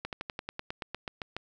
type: slowing click train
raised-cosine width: 0.3 ms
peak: -19 dBFS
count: 13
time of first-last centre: 0.05-1.366 s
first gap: 78 ms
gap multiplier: 1.06
effects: none